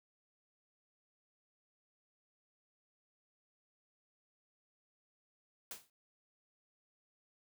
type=noise with exponential decay; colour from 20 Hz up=white; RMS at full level=-42 dBFS; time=5.71-5.9 s; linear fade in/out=2 ms; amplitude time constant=41 ms; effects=none